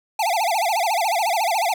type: tone with vibrato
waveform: square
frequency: 776 Hz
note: G5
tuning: 18 cents flat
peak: -19 dBFS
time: 0.19-1.74 s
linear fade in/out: 5 ms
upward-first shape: sine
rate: 14 Hz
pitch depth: 260 cents each way
effects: none